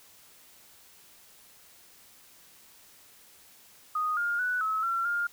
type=tone with pitch steps; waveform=sine; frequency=1242 / 1413 / 1483 / 1291 / 1360 / 1409 Hz; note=D#6 / F6 / F#6 / E6 / F6 / F6; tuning=-3 / +20 / +4 / -37 / -46 / +15 cents; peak=-26 dBFS; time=3.95-5.27 s; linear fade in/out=5 ms; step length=220 ms; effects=white hiss -56 dBFS RMS until 5.32 s

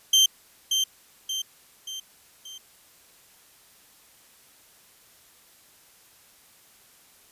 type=tone with echo; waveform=30% pulse; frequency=3136 Hz; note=G7; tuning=in tune; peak=-12 dBFS; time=0.13-0.26 s; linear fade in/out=5 ms; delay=580 ms; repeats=4; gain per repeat=-6 dB; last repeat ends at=2.58 s; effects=white hiss -56 dBFS RMS until 7.31 s + resampled to 32000 Hz

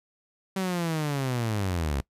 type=linear sweep; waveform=sawtooth; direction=down; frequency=193.3 to 64.8 Hz; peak=-22 dBFS; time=0.56-2.01 s; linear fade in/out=5 ms; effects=noise-tail reverb RT60 0.1 s tail -22 dB re dry + resampled to 32000 Hz

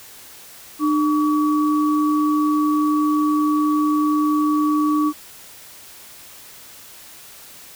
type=tone pair together; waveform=sine; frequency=301.8 / 1137.1 Hz; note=D4 / C#6; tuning=+47 / +44 cents; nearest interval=octave + major seventh; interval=2297 cents; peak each=-16 / -22 dBFS; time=0.79-5.13 s; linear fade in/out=50 ms; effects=white hiss -42 dBFS RMS until 7.75 s

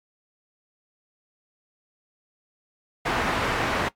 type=low-pass noise; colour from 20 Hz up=white; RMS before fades=-25 dBFS; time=3.05-3.89 s; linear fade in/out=10 ms; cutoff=1600 Hz; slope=12 dB/octave; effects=noise-tail reverb RT60 0.1 s tail -18 dB re dry + MP3 96 kbps

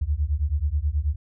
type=beating tone pair; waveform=sine; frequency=69.3 / 78.6 Hz; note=C#2 / D#2; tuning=0 / +18 cents; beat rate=9.3 Hz; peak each=-24 dBFS; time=0.01-1.16 s; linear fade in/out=10 ms; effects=none

